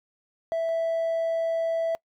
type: tone pair in turn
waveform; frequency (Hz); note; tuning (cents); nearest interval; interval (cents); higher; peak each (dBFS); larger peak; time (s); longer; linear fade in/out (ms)
triangle; 659 / 659; E5 / E5; -1 / -1; unison; 0; neither; -21 / -20; second; 0.52-0.69 / 0.69-1.95; second; 0
effects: noise-tail reverb RT60 0.1 s tail -26 dB re dry + tanh soft clip ceiling -19 dBFS